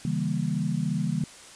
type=chord; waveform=sine; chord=C# diminished seventh; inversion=none; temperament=equal with one note detuned; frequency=138.59 / 161.61 / 196 / 233.1 Hz; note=C#3 / E3 / G3 / Bb3; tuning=0 / -34 / 0 / 0 cents; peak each=-31 / -28 / -30 / -32 dBFS; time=0.05-1.24 s; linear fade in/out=2 ms; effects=white hiss -47 dBFS RMS until 1.55 s + resampled to 22050 Hz